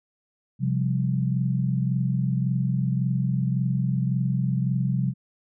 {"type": "chord", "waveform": "sine", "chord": "C suspended fourth", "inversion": "none", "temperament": "just", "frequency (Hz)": [130.81, 174.42, 196.22], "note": ["C3", "F3", "G3"], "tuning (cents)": [0, -2, 2], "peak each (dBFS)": [-23, -27, -29], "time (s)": [0.59, 5.14], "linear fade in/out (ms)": 50, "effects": []}